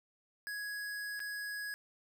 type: tone with dropouts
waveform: square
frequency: 1667 Hz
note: G#6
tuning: 6 cents sharp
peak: -39 dBFS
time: 0.47-1.74 s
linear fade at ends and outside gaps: 0 ms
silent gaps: 1.194-1.202 s
effects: none